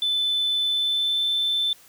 sine tone with pitch glide, 3512 to 3536 Hz, A7 to A7, -4 to +8 cents, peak -19 dBFS, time 0.02-1.73 s, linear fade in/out 2 ms, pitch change +12 cents, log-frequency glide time 0.65-1.23 s, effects tanh soft clip ceiling -17 dBFS + white hiss -52 dBFS RMS until 1.88 s

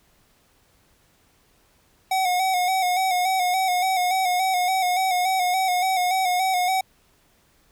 square tone with vibrato, 740 Hz, F#5, in tune, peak -20 dBFS, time 2.11-6.81 s, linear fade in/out 5 ms, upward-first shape square, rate 3.5 Hz, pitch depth 43 cents each way, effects pink hiss -61 dBFS RMS until 7.71 s

